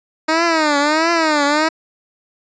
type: tone with vibrato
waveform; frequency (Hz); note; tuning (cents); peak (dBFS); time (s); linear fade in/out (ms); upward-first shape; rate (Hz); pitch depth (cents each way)
10% pulse; 311.1; D#4; 0; -5; 0.28-1.69; 10; triangle; 1.5; 170
effects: resampled to 16000 Hz